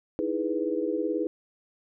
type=chord; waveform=sine; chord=E major seventh; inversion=third; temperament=equal; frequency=311.1 / 329.6 / 415.3 / 493.9 Hz; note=D#4 / E4 / G#4 / B4; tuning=0 / 0 / 0 / 0 cents; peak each=-31 dBFS; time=0.19-1.27 s; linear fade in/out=0 ms; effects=none